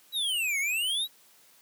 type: exponential two-way sweep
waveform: square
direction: down then up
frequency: 3951 to 2138 to 3951 Hz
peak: -27 dBFS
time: 0.12-1.08 s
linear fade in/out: 50 ms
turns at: 0.59 s
effects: white hiss -59 dBFS RMS until 1.61 s + high-pass 150 Hz 12 dB/octave